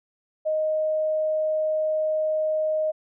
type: tone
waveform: sine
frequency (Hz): 622.3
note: D#5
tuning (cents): 0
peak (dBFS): -21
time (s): 0.45-2.92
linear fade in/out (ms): 20
effects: none